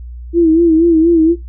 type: tone with vibrato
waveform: sine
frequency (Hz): 329.6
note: E4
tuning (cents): 0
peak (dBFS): -6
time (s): 0.33-1.36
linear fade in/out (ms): 50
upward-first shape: sine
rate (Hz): 4.2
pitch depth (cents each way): 73
effects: noise-tail reverb RT60 0.2 s tail -20 dB re dry + added 60 Hz sine -26 dBFS peak until 1.48 s